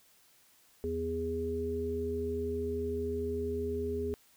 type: harmonic tone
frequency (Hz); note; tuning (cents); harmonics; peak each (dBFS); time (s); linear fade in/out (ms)
82.41; E2; 0; 1 / 3 / 5; -38 / -39 / -33; 0.84-4.14; 0
effects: white hiss -64 dBFS RMS until 4.36 s